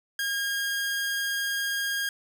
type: tone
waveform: sawtooth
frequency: 1623 Hz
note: G#6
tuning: 40 cents flat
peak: -23 dBFS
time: 0.19-2.09 s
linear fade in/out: 2 ms
effects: none